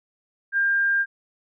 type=tone; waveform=sine; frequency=1600 Hz; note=G6; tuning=35 cents sharp; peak=-18 dBFS; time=0.52-1.06 s; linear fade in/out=50 ms; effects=none